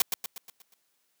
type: noise with echo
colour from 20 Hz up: white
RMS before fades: -22 dBFS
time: 0-0.02 s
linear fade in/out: 2 ms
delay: 120 ms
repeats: 6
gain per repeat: -6 dB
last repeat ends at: 0.74 s
effects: white hiss -73 dBFS RMS until 1.2 s + high-pass 150 Hz 12 dB/octave